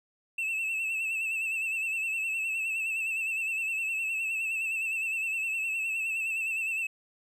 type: tone with vibrato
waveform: triangle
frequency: 2646 Hz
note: E7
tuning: 6 cents sharp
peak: -27 dBFS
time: 0.38-6.87 s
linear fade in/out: 5 ms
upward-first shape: sine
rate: 9.7 Hz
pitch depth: 52 cents each way
effects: none